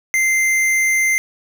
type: tone with hard clipping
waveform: triangle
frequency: 2084 Hz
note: C7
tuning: 7 cents flat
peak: -15 dBFS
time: 0.14-1.18 s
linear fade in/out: 0 ms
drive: 17 dB
effects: none